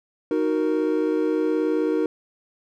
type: chord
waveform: triangle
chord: D# minor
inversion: none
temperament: equal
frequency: 311.1 / 370 / 466.2 Hz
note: D#4 / F#4 / A#4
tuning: 0 / 0 / 0 cents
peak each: -21 / -24 / -22 dBFS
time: 0.31-2.06 s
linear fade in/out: 2 ms
effects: none